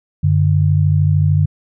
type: tone pair together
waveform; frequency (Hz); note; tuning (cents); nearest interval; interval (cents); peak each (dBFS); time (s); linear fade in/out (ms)
sine; 95 / 148.32; F#2 / D3; +46 / +17; minor sixth; 771; -13; 0.23-1.46; 10
effects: none